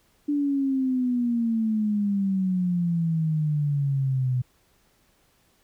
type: exponential sweep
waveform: sine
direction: down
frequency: 293.7 to 124.6 Hz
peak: -21 dBFS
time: 0.28-4.42 s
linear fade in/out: 10 ms
effects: pink hiss -64 dBFS RMS until 5.63 s